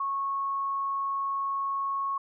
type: tone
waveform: sine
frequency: 1100 Hz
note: C#6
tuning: 14 cents flat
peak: -27 dBFS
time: 0-2.18 s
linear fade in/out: 5 ms
effects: none